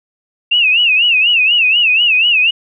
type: tone with vibrato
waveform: sine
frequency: 2700 Hz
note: E7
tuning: 41 cents sharp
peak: -8 dBFS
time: 0.51-2.51 s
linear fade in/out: 10 ms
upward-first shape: sine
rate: 4.1 Hz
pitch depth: 150 cents each way
effects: none

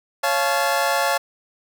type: chord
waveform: 25% pulse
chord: Db augmented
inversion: none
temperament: just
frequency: 554.4 / 693 / 866.2 Hz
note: Db5 / F5 / A5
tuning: 0 / -14 / -27 cents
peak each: -19 dBFS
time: 0.23-1.18 s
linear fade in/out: 10 ms
effects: none

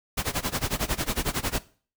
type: noise with tremolo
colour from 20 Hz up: pink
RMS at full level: -25 dBFS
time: 0.17-1.59 s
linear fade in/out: 10 ms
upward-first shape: sine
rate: 11 Hz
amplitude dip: 95%
effects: noise-tail reverb RT60 0.4 s tail -18 dB re dry

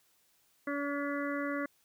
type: harmonic tone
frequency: 285.1 Hz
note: C#4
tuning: 49 cents sharp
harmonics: 1 / 2 / 4 / 5 / 6 / 7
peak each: -35 / -38 / -41 / -42 / -43 / -43 dBFS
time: 0.67-1.66 s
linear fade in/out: 5 ms
effects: white hiss -70 dBFS RMS until 1.84 s

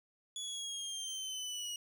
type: linear sweep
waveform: 25% pulse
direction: down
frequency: 3410 to 2890 Hz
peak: -35 dBFS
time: 0.36-1.76 s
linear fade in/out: 2 ms
effects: none

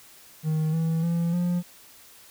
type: tone with pitch steps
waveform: triangle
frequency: 156.5 / 162.77 / 169.29 / 176.07 Hz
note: D#3 / E3 / E3 / F3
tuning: +10 / -22 / +46 / +14 cents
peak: -20 dBFS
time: 0.43-1.63 s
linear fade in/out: 50 ms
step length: 300 ms
effects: white hiss -51 dBFS RMS until 2.3 s

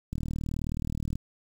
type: click train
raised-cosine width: 5 ms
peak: -20 dBFS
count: 41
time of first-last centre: 0.13-1.156 s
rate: 39 Hz
effects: 8-bit

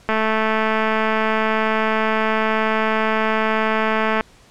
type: click train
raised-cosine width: 0.5 ms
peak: -5 dBFS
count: 903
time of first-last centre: 0.09-4.209 s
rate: 219 Hz
effects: pink hiss -50 dBFS RMS until 4.5 s + low-pass 8000 Hz 12 dB/octave

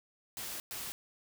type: noise bursts at uneven times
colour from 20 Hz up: white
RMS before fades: -41 dBFS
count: 2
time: 0.37-0.6 / 0.71-0.92 s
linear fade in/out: 0 ms
effects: none

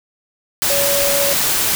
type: tone in noise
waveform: sine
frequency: 564 Hz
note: C#5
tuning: 30 cents sharp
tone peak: -18 dBFS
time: 0.7-1.33 s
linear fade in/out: 0 ms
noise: white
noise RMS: -17 dBFS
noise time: 0.62-1.75 s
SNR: -4 dB
effects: none

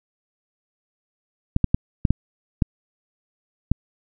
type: clicks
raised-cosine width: 5 ms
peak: -4 dBFS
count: 7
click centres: 1.564 / 1.643 / 1.745 / 2.052 / 2.106 / 2.622 / 3.716 s
effects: none

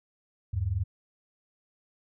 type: tone pair together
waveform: sine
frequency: 79.8 / 100.64 Hz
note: D#2 / G2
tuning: +44 / +46 cents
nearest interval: major third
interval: 402 cents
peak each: -30 / -28 dBFS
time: 0.53-0.84 s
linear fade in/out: 10 ms
effects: none

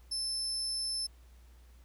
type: tone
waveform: 35% pulse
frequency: 5274 Hz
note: E8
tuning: in tune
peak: -30 dBFS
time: 0.11-1.07 s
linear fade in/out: 10 ms
effects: added 60 Hz sine -54 dBFS peak until 1.84 s + pink hiss -67 dBFS RMS until 1.84 s

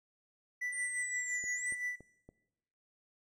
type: tone with tremolo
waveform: triangle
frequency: 1975.5 Hz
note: B6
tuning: in tune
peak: -32 dBFS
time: 0.61-1.96 s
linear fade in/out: 10 ms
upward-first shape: sine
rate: 5.8 Hz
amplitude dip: 60%
type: linear two-way sweep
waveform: sine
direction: down then up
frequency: 8930 to 6660 to 8930 Hz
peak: -40 dBFS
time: 0.72-1.75 s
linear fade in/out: 10 ms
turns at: 1.53 s
type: click train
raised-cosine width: 2 ms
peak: -39 dBFS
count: 4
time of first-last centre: 1.44-2.29 s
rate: 3.53 Hz
effects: noise-tail reverb RT60 1.0 s tail -20 dB re dry

